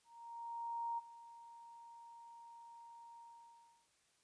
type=tone with ADSR envelope; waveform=sine; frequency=932.3 Hz; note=A#5; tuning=in tune; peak=-37 dBFS; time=0.04-3.88 s; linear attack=940 ms; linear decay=22 ms; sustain=-17 dB; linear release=680 ms; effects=white hiss -75 dBFS RMS until 4.23 s + resampled to 22050 Hz